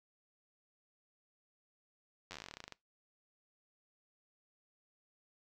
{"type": "slowing click train", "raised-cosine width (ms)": 0.2, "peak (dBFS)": -28, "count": 19, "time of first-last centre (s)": [2.31, 2.723], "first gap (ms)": 10, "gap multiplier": 1.09, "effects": ["noise-tail reverb RT60 0.2 s tail -22 dB re dry"]}